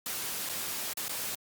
white noise with dropouts, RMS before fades -35 dBFS, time 0.06-1.35 s, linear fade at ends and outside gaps 2 ms, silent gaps 0.491-0.495 / 0.933-0.971 / 1.083-1.093 s, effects high-pass 100 Hz 12 dB/octave + Opus 48 kbps

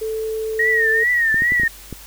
sine tone with pitch glide, 440.3 to 444.1 Hz, A4 to A4, +1 to +16 cents, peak -21 dBFS, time 0.01-1.04 s, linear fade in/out 10 ms, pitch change +15 cents, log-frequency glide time 0.67-0.82 s
sine tone with vibrato, 1864.7 Hz, A#6, in tune, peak -14 dBFS, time 0.59-1.68 s, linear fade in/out 5 ms, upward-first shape triangle, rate 2.4 Hz, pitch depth 110 cents each way
clicks, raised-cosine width 3 ms, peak -16 dBFS, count 6, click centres 1.344 / 1.421 / 1.521 / 1.598 / 1.634 / 1.927 s
effects added 49 Hz sine -43 dBFS peak until 2.06 s + white hiss -41 dBFS RMS until 2.06 s

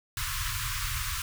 pink band-stop noise, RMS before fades -32 dBFS, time 0.17-1.22 s, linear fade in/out 2 ms, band 130 to 1000 Hz, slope 96 dB/octave, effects none

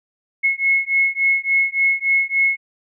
sine beating tone pair, 2177 / 2180.5 Hz, C#7 / C#7, -32 / -29 cents, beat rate 3.5 Hz, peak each -18 dBFS, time 0.43-2.57 s, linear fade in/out 20 ms, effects none

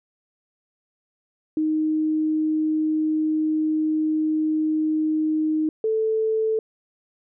sine tone pair in turn, 311.1 / 440 Hz, D#4 / A4, 0 / 0 cents, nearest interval tritone, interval 600 cents, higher second, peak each -19 dBFS, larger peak neither, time 1.57-5.69 / 5.84-6.59 s, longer first, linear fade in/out 2 ms, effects none

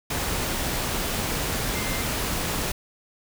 sine tone in noise, 2093 Hz, C7, in tune, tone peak -35 dBFS, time 1.75-2.02 s, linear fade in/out 5 ms, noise pink, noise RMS -27 dBFS, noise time 0.1-2.72 s, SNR -11 dB, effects none

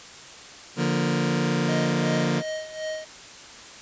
sawtooth chord, Bb major, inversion first, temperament just, 145.68 / 174.81 / 233.1 Hz, D3 / F3 / Bb3, -14 / +2 / 0 cents, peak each -22 dBFS, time 0.76-2.43 s, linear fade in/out 50 ms
square tone with tremolo, 626 Hz, D#5, 10 cents sharp, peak -28 dBFS, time 1.68-3.05 s, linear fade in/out 10 ms, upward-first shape sine, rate 2.7 Hz, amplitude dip 75%
effects white hiss -43 dBFS RMS until 3.81 s + resampled to 16000 Hz

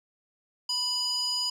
square tone with band-pass filter, 987.8 Hz, B5, in tune, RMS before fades -29 dBFS, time 0.69-1.5 s, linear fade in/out 5 ms, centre 5200 Hz, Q 4.8, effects none

